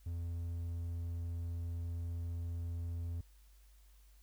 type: tone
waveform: triangle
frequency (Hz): 85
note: F2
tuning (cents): -46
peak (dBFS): -35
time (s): 0.06-3.21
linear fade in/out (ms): 5
effects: added 50 Hz sine -59 dBFS peak until 4.22 s + white hiss -71 dBFS RMS until 4.22 s